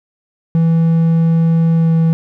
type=tone with pitch glide; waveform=triangle; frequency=164.6 to 163.37 Hz; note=E3 to E3; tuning=-2 to -15 cents; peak=-7 dBFS; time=0.55-2.13 s; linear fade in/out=0 ms; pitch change=-13 cents; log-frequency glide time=1.75-1.93 s; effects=none